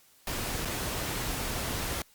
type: noise with dropouts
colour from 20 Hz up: pink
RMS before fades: -33 dBFS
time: 0.27-2.02 s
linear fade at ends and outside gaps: 2 ms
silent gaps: 0.65-0.654 s
effects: white hiss -61 dBFS RMS until 2.14 s + Opus 48 kbps